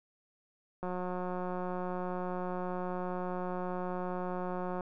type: click train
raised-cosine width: 1 ms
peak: -24 dBFS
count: 721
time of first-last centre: 0.83-4.808 s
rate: 181 Hz
effects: none